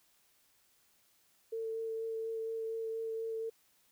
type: tone with vibrato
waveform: sine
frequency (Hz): 449.1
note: A4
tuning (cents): +35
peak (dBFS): -35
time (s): 1.52-3.5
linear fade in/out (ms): 10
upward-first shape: sine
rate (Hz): 4.2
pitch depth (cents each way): 11
effects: white hiss -70 dBFS RMS until 3.91 s